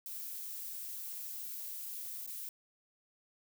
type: noise with dropouts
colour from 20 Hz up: violet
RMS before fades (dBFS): -43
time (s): 0.06-2.49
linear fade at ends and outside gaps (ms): 2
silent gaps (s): 2.265-2.274
effects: none